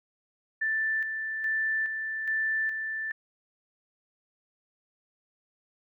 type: tone with tremolo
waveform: sine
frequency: 1766 Hz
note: A6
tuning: 6 cents sharp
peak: -25 dBFS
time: 0.61-3.12 s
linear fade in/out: 10 ms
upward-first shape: square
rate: 1.2 Hz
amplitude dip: 45%
effects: none